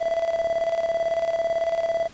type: tone with tremolo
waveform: triangle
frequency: 665 Hz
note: E5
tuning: 15 cents sharp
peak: -17 dBFS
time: 0-2.08 s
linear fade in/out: 20 ms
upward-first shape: square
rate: 18 Hz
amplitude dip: 60%
effects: pink hiss -49 dBFS RMS until 2.13 s + resampled to 16000 Hz